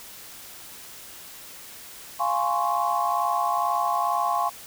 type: chord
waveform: sine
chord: Db major seventh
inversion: first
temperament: equal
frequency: 698.5 / 830.6 / 1046.5 / 1108.7 Hz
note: F5 / Ab5 / C6 / Db6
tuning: 0 / 0 / 0 / 0 cents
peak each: -27 dBFS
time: 2.19-4.5 s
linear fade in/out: 20 ms
effects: white hiss -43 dBFS RMS until 4.66 s